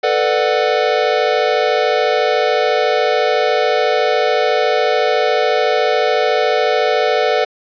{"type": "chord", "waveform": "square", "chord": "B minor seventh", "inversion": "third", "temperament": "equal with one note detuned", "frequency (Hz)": [440, 493.9, 593.8, 740], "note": ["A4", "B4", "D5", "F#5"], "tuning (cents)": [0, 0, 19, 0], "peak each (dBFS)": -19, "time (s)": [0.03, 7.45], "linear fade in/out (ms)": 10, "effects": ["resampled to 11025 Hz", "7-bit"]}